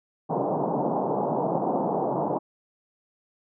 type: band-pass noise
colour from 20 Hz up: white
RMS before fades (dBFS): -26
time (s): 0.29-2.39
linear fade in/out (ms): 20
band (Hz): 140 to 910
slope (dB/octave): 48
effects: none